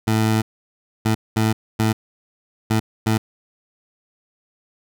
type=tone bursts at uneven times; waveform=20% pulse; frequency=110 Hz; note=A2; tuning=in tune; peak=-11 dBFS; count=6; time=0.07-0.42 / 1.05-1.15 / 1.36-1.53 / 1.79-1.93 / 2.7-2.8 / 3.06-3.18 s; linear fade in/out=10 ms; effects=none